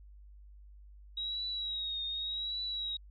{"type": "tone with vibrato", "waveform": "sine", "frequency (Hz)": 3816, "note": "A#7", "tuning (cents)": 40, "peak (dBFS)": -34, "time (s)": [1.17, 2.97], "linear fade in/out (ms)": 5, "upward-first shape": "triangle", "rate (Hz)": 0.86, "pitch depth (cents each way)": 66, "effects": ["added 50 Hz sine -51 dBFS peak until 3.1 s"]}